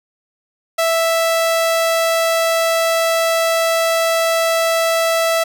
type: tone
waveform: sawtooth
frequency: 659.3 Hz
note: E5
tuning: in tune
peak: -10 dBFS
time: 0.78-5.44 s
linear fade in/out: 10 ms
effects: 8-bit